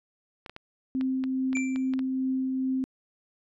clicks, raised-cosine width 0.3 ms, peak -24 dBFS, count 10, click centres 0.462 / 0.496 / 0.564 / 1.011 / 1.239 / 1.53 / 1.57 / 1.76 / 1.937 / 1.992 s
sine tone with tremolo, 261.6 Hz, C4, in tune, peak -24 dBFS, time 0.95-2.84 s, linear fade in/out 0 ms, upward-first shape triangle, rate 2.4 Hz, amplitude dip 25%
square tone with exponential decay, 2349 Hz, D7, in tune, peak -28 dBFS, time 1.55-1.94 s, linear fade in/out 5 ms, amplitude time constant 84 ms
effects resampled to 24000 Hz

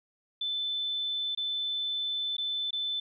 sine tone with dropouts, 3520 Hz, A7, in tune, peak -29 dBFS, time 0.41-3 s, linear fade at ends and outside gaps 5 ms, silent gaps 1.35-1.374 / 2.368-2.381 / 2.708-2.729 s, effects none

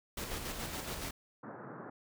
pink noise with tremolo, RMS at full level -39 dBFS, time 0.17-1.11 s, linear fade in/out 5 ms, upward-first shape square, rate 7.1 Hz, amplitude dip 35%
pink band-pass noise, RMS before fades -47 dBFS, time 1.43-1.9 s, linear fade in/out 5 ms, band 130 to 1600 Hz, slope 48 dB/octave
effects none

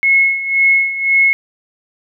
sine tone with tremolo, 2178 Hz, C#7, 31 cents flat, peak -7 dBFS, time 0.03-1.33 s, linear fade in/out 0 ms, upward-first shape sine, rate 1.9 Hz, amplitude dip 75%, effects none

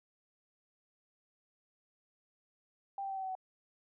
sine tone with pitch steps, 789 / 781.3 / 773.7 / 766.1 / 758.6 / 751.2 Hz, G5 / G5 / G5 / G5 / F#5 / F#5, +11 / -6 / -23 / -40 / +43 / +26 cents, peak -36 dBFS, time 2.98-3.352 s, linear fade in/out 2 ms, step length 62 ms, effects none

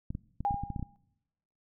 clicks, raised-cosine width 5 ms, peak -23 dBFS, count 10, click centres 0.105 / 0.151 / 0.406 / 0.509 / 0.543 / 0.636 / 0.703 / 0.762 / 0.795 / 0.827 s
sine tone with exponential decay, 809 Hz, G#5, 46 cents flat, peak -24 dBFS, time 0.45-0.96 s, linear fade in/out 0 ms, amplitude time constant 110 ms
effects noise-tail reverb RT60 0.9 s tail -22 dB re dry

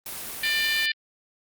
white noise, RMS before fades -35 dBFS, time 0.06-0.86 s, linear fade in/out 2 ms
harmonic tone, 595 Hz, D5, 22 cents sharp, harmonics 3 / 4 / 5 / 6 / 7 / 8, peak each -26 / -28 / -30 / -32 / -33 / -34 dBFS, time 0.43-0.92 s, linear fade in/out 5 ms
effects Opus 32 kbps

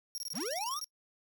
sawtooth tone bursts, 5588 Hz, F8, in tune, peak -34 dBFS, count 14, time 0.15-0.843 s, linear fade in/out 0 ms, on 30 ms, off 21 ms
square linear sweep, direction up, 123.47 to 1300 Hz, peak -36 dBFS, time 0.33-0.81 s, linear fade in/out 50 ms
effects noise-tail reverb RT60 0.1 s tail -25 dB re dry

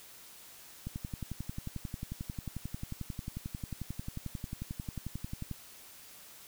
click train, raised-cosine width 5 ms, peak -25 dBFS, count 53, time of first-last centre 0.87-5.513 s, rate 11.2 Hz, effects white hiss -53 dBFS RMS until 6.47 s

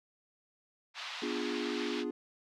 white band-pass noise, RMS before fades -42 dBFS, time 0.94-2.05 s, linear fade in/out 50 ms, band 800 to 4200 Hz, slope 24 dB/octave
triangle chord, B diminished seventh, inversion none, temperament equal, 246.9 / 293.7 / 349.2 / 415.3 Hz, B3 / D4 / F4 / Ab4, 0 / 0 / 0 / 0 cents, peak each -37 dBFS, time 1.22-2.11 s, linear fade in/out 5 ms
effects none

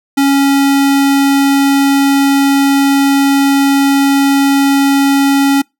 square tone, 277.2 Hz, C#4, in tune, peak -8 dBFS, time 0.17-5.62 s, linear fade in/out 10 ms, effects noise-tail reverb RT60 0.2 s tail -26 dB re dry

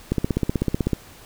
click train, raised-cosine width 3 ms, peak -7 dBFS, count 14, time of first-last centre 0.12-0.932 s, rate 16 Hz, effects pink hiss -46 dBFS RMS until 1.25 s

